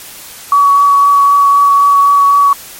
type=tone with vibrato; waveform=sine; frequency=1131 Hz; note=C#6; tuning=34 cents sharp; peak=-4 dBFS; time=0.52-2.53 s; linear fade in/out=2 ms; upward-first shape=triangle; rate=3.9 Hz; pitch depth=13 cents each way; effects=white hiss -31 dBFS RMS until 2.79 s + MP3 64 kbps